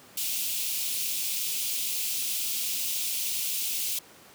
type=high-pass noise; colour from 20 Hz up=white; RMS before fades=-30 dBFS; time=0.17-3.99 s; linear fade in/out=5 ms; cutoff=2400 Hz; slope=48 dB/octave; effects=pink hiss -52 dBFS RMS until 4.34 s + high-pass 150 Hz 12 dB/octave